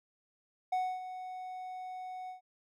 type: tone with ADSR envelope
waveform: triangle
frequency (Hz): 740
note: F#5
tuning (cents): 0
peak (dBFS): -26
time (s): 0.72-2.41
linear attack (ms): 8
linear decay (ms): 270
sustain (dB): -12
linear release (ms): 120
effects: none